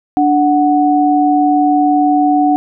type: tone pair together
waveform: sine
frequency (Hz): 293.7 / 740.1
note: D4 / F#5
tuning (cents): 0 / 0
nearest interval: octave + major third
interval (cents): 1600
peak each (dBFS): -11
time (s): 0.17-2.56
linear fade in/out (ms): 0
effects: none